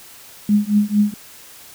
sine tone with tremolo, 207.7 Hz, G#3, in tune, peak -9 dBFS, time 0.49-1.14 s, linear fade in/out 2 ms, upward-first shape triangle, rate 4.4 Hz, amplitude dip 100%, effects white hiss -42 dBFS RMS until 1.74 s

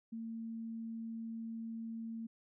sine tone, 226.7 Hz, A#3, 48 cents flat, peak -40 dBFS, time 0.12-2.27 s, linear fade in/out 10 ms, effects none

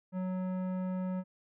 sine tone with tanh clipping, 185 Hz, F#3, in tune, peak -34 dBFS, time 0.12-1.24 s, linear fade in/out 50 ms, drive 14 dB, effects none

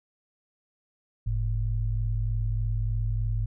sine tone pair together, 45.91 / 109.2 Hz, F#1 / A2, -13 / -13 cents, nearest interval octave + minor third, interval 1500 cents, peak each -27 dBFS, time 1.26-3.46 s, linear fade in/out 10 ms, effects none

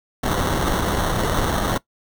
pink noise with sample-and-hold, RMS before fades -21 dBFS, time 0.23-1.78 s, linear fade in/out 10 ms, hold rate 2450 Hz, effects noise-tail reverb RT60 0.1 s tail -19 dB re dry

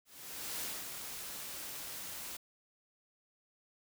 white noise with ADSR envelope, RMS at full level -39 dBFS, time 0.05-2.37 s, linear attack 560 ms, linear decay 220 ms, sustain -5 dB, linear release 6 ms, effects none

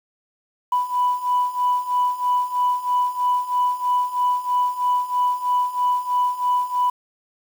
sine beating tone pair, 987.8 / 990.9 Hz, B5 / B5, 0 / +5 cents, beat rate 3.1 Hz, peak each -22 / -19 dBFS, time 0.72-6.9 s, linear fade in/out 5 ms, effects tanh soft clip ceiling -12 dBFS + 7-bit

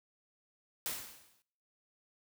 white noise with exponential decay, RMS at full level -35 dBFS, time 0.86-1.42 s, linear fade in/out 0 ms, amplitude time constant 120 ms, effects noise-tail reverb RT60 0.7 s tail -23 dB re dry

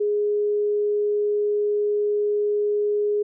sine tone, 415.3 Hz, G#4, in tune, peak -19 dBFS, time 0-3.23 s, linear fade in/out 10 ms, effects none

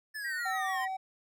square exponential sweep, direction down, 1765 to 1009 Hz, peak -37 dBFS, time 0.14-0.86 s, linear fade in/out 20 ms
sine tone with vibrato, 1867 Hz, A#6, 2 cents sharp, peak -34 dBFS, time 0.24-0.88 s, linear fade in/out 10 ms, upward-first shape triangle, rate 6.9 Hz, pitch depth 58 cents each way
triangle tone, 761 Hz, F#5, 48 cents sharp, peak -31 dBFS, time 0.45-0.97 s, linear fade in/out 10 ms
effects none

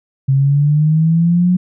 sine exponential sweep, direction up, 133.5 to 182.9 Hz, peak -9 dBFS, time 0.28-1.57 s, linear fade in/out 10 ms, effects none

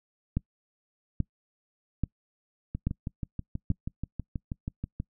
two click trains, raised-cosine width 5 ms, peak -14 / -20 dBFS, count 5 / 15, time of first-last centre 0.37-3.703 / 2.75-5.001 s, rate 1.2 / 6.22 Hz, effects noise-tail reverb RT60 0.1 s tail -25 dB re dry

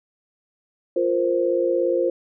sine chord, F suspended fourth, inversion none, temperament equal, 349.2 / 466.2 / 523.3 Hz, F4 / Bb4 / C5, 0 / 0 / 0 cents, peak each -22 / -25 / -21 dBFS, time 0.96-2.1 s, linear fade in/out 5 ms, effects none

